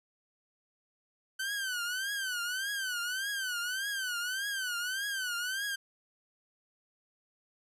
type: tone with vibrato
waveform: sawtooth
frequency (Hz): 1523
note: F#6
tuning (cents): +50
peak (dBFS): -29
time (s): 1.39-5.76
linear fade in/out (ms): 10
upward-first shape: triangle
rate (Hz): 1.7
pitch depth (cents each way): 160
effects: resampled to 32000 Hz